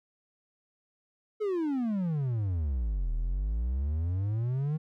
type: exponential two-way sweep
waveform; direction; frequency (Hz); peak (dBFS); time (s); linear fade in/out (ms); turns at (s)
triangle; down then up; 440 to 38.27 to 159; -25; 1.4-4.78; 20; 3.13
effects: none